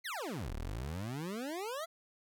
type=exponential two-way sweep; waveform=25% pulse; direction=down then up; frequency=2217 to 34.31 to 686 Hz; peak=-34 dBFS; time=0.04-1.86 s; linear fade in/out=20 ms; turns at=0.54 s; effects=none